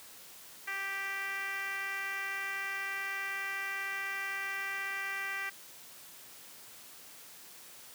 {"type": "tone with band-pass filter", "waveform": "10% pulse", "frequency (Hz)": 392, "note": "G4", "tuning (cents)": 0, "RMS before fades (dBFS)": -37, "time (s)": [0.67, 5.5], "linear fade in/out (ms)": 10, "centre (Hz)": 2000, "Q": 2.4, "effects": ["white hiss -52 dBFS RMS until 7.94 s", "high-pass 100 Hz 12 dB/octave"]}